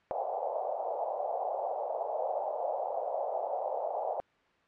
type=band-pass noise; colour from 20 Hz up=white; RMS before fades=-34 dBFS; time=0.11-4.2 s; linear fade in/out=0 ms; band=520 to 800 Hz; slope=48 dB/octave; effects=white hiss -66 dBFS RMS until 4.67 s + low-pass 2000 Hz 12 dB/octave